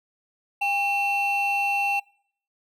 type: tone pair together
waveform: triangle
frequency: 802.7 / 2700 Hz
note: G5 / E7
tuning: +41 / +41 cents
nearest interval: octave + major sixth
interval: 2100 cents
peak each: -22 dBFS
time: 0.61-2 s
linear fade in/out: 10 ms
effects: noise-tail reverb RT60 0.6 s tail -25 dB re dry + tanh soft clip ceiling -15 dBFS